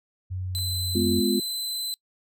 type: tone with pitch glide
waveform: sine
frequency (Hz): 92.4 to 90.92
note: F#2 to F#2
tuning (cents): -2 to -30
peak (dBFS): -28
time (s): 0.3-1.21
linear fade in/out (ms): 20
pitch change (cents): -28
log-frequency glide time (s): 0.42-0.81
type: tone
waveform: sawtooth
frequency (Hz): 4038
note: B7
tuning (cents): +38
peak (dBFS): -25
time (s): 0.55-1.94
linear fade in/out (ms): 0
type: clicks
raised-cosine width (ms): 0.2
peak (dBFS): -33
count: 2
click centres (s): 0.584 / 0.587
type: chord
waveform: sine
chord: F diminished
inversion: first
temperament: just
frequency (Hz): 209.5 / 251.4 / 349.2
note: Ab3 / Cb4 / F4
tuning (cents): +15 / +31 / 0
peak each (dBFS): -25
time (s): 0.95-1.4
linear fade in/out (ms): 5
effects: noise-tail reverb RT60 0.1 s tail -26 dB re dry